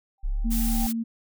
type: tone with exponential growth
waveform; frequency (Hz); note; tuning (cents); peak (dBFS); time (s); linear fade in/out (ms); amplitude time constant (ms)
sine; 784; G5; 0; -31; 0.18-0.87; 2; 150
type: exponential two-way sweep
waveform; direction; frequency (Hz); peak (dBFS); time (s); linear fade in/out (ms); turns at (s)
sine; up then down; 32.52 to 42.02 to 32.52; -23; 0.23-0.87; 20; 0.59
type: tone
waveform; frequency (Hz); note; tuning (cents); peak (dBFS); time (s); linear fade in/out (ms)
sine; 228.6; A#3; -34; -25; 0.44-1.04; 20
type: noise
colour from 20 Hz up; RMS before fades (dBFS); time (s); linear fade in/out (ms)
blue; -32; 0.5-0.93; 20
effects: none